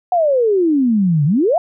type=exponential two-way sweep; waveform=sine; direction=down then up; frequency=740 to 139 to 740 Hz; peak=-11 dBFS; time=0.12-1.58 s; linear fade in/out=2 ms; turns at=1.25 s; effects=none